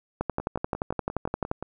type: two click trains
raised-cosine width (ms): 1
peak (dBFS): -19 / -12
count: 8 / 16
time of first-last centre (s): 0.4-1.626 / 0.21-1.514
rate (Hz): 5.71 / 11.5
effects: none